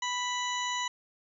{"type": "harmonic tone with a mistuned harmonic", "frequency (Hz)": 987.8, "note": "B5", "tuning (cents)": 0, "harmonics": [1, 2, 3, 4, 6, 7], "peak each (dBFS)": [-33, -36, -38, -39, -41, -41], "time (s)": [0.02, 0.88], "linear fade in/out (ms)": 5, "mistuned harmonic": 6, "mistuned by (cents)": 15, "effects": []}